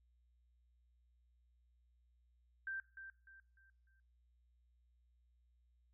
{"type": "tone with echo", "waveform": "sine", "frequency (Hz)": 1568, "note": "G6", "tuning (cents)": 0, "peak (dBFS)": -40, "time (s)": [2.67, 2.8], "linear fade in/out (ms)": 2, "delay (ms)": 300, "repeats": 4, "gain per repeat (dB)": -9, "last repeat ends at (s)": 4, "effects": ["noise-tail reverb RT60 0.4 s tail -19 dB re dry", "added 60 Hz sine -70 dBFS peak until 5.93 s"]}